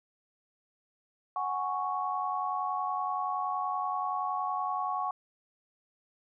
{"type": "chord", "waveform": "sine", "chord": "F# suspended second", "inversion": "none", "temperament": "equal", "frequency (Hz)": [740, 830.6, 1108.7], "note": ["F#5", "G#5", "C#6"], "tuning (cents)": [0, 0, 0], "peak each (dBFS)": [-34, -36, -32], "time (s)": [1.36, 5.11], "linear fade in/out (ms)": 2, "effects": []}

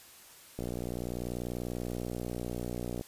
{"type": "click train", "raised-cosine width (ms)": 2, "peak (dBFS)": -23, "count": 147, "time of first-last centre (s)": [0.59, 3.011], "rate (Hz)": 60.3, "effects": ["white hiss -54 dBFS RMS until 3.07 s", "resampled to 32000 Hz"]}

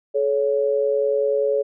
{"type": "tone pair together", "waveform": "sine", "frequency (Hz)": [429, 559.4], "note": ["A4", "C#5"], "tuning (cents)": [-44, 16], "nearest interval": "perfect fourth", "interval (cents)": 460, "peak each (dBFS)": -20, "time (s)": [0.14, 1.63], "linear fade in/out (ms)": 20, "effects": []}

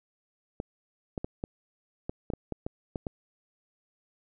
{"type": "clicks", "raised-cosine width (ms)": 2, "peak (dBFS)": -19, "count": 11, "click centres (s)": [0.601, 1.178, 1.245, 1.439, 2.095, 2.302, 2.336, 2.523, 2.665, 2.958, 3.068], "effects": []}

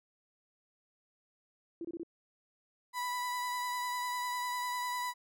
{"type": "tone bursts", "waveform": "sine", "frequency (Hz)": 336.5, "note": "E4", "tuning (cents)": 36, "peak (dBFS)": -37, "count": 4, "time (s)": [1.81, 2.033], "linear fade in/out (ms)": 2, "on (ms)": 37, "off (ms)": 25}
{"type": "tone with vibrato", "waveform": "35% pulse", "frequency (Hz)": 987.8, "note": "B5", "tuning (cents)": 0, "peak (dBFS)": -32, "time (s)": [2.93, 5.14], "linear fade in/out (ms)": 50, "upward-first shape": "sine", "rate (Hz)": 10, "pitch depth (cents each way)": 17}
{"effects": []}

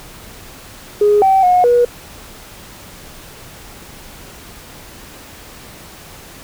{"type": "tone with pitch steps", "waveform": "sine", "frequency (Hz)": [414.8, 770, 724, 483], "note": ["G#4", "G5", "F#5", "B4"], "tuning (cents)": [-2, -31, -38, -39], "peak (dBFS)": -7, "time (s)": [1.01, 1.85], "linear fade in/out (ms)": 5, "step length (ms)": 210, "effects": ["tanh soft clip ceiling -3 dBFS", "pink hiss -37 dBFS RMS until 6.43 s"]}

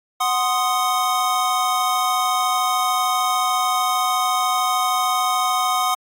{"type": "chord", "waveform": "square", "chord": "C diminished", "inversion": "second", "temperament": "equal", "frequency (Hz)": [740, 1046.5, 1244.5], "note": ["Gb5", "C6", "Eb6"], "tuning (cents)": [0, 0, 0], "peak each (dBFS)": [-23, -24, -22], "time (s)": [0.2, 5.95], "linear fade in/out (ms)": 10, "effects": ["AAC 64 kbps"]}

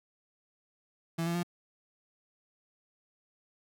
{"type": "tone with pitch steps", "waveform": "35% pulse", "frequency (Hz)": [166, 170.08, 174.25], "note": ["E3", "F3", "F3"], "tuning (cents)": [12, -46, -4], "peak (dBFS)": -28, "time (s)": [1.18, 1.432], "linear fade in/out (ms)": 10, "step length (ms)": 84, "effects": []}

